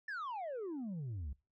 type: exponential sweep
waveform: sine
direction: down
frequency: 1800 to 63.4 Hz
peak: -36 dBFS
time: 0.08-1.33 s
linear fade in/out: 5 ms
effects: noise-tail reverb RT60 0.3 s tail -24 dB re dry + tanh soft clip ceiling -38 dBFS